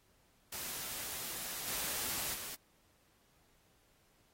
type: noise with level steps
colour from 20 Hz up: white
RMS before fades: -42 / -38 / -44 dBFS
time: 0.52-2.55 s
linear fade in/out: 5 ms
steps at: 1.66 / 2.33 s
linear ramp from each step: 20 ms
effects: pink hiss -71 dBFS RMS until 4.33 s + AAC 48 kbps